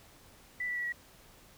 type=tone with pitch steps; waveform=sine; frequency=1980 / 1960.7 / 1941.5 / 1922.5 Hz; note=B6 / B6 / B6 / B6; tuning=+4 / -13 / -30 / -47 cents; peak=-32 dBFS; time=0.6-0.924 s; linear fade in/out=5 ms; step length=81 ms; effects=pink hiss -58 dBFS RMS until 1.57 s